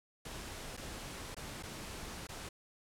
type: noise with dropouts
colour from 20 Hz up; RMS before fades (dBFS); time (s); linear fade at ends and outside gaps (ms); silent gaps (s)
pink; -45; 0.25-2.49; 5; 0.768-0.774 / 1.347-1.366 / 1.627-1.633 / 2.271-2.288
effects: low-pass 11000 Hz 12 dB/octave